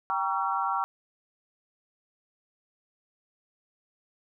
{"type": "chord", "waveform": "sine", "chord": "G diminished seventh", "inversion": "none", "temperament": "just", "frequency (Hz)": [784, 940.8, 1128.9, 1354.7], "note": ["G5", "Bb5", "Db6", "Fb6"], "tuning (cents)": [0, 16, 31, 47], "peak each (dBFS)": -31, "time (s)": [0.1, 0.84], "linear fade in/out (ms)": 0, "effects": []}